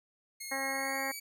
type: tone with pitch glide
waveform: 10% pulse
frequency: 2154 to 2281 Hz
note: C7 to C#7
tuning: +50 to +49 cents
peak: -31 dBFS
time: 0.4-1.2 s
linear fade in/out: 10 ms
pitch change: +99 cents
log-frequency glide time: 0.65-1.03 s
type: harmonic tone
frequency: 270.3 Hz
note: C#4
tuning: 44 cents flat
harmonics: 1 / 2 / 3 / 4 / 5 / 6 / 7 / 8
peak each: -43 / -40 / -39 / -43 / -49 / -43 / -38 / -39 dBFS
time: 0.51-1.12 s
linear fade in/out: 10 ms
effects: none